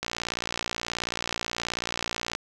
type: click train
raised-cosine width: 0.2 ms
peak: -11 dBFS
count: 137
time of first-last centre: 0.03-2.351 s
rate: 58.6 Hz
effects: none